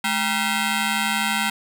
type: ring-modulated tone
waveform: 10% pulse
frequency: 580 Hz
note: D5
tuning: 22 cents flat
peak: -9 dBFS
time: 0.04-1.5 s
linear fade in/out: 5 ms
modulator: 366 Hz
effects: none